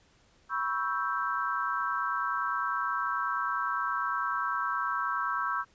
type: chord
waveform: sine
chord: C# half-diminished seventh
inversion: third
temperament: equal with one note detuned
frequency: 979.2 / 1108.7 / 1318.5 / 1568 Hz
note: B5 / C#6 / E6 / G6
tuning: -15 / 0 / 0 / 0 cents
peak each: -36 / -33 / -32 / -34 dBFS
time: 0.49-5.65 s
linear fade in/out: 50 ms
effects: pink hiss -64 dBFS RMS until 5.74 s + resampled to 16000 Hz